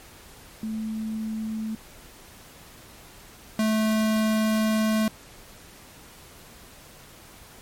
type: tone pair in turn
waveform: sine / square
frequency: 219.1 / 217.7 Hz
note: A3 / A3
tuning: -7 / -18 cents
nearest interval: unison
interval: 11 cents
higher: first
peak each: -27 / -21 dBFS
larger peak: second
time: 0.63-1.75 / 3.59-5.08 s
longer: second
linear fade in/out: 2 ms
effects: pink hiss -48 dBFS RMS until 7.61 s + MP3 64 kbps